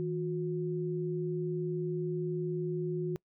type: tone pair together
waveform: sine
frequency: 160 / 361.3 Hz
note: D#3 / F#4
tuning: +49 / -41 cents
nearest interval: octave + major second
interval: 1410 cents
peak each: -34 / -33 dBFS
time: 0-3.16 s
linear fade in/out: 0 ms
effects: noise-tail reverb RT60 0.1 s tail -24 dB re dry